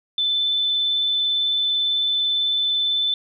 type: tone with vibrato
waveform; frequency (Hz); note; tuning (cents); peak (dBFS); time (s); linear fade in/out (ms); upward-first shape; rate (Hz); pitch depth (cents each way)
sine; 3520; A7; 0; -18; 0.18-3.14; 2; sine; 18; 10
effects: none